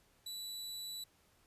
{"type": "tone", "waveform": "sawtooth", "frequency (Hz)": 3951, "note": "B7", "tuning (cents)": 0, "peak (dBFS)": -39, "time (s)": [0.26, 1.04], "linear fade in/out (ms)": 5, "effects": ["pink hiss -70 dBFS RMS until 1.46 s", "resampled to 32000 Hz"]}